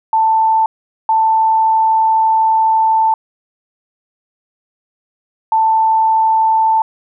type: tone bursts at uneven times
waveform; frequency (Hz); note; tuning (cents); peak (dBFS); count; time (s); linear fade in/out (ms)
sine; 886; A5; +12; -9; 3; 0.13-0.66 / 1.09-3.14 / 5.52-6.82; 2
effects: none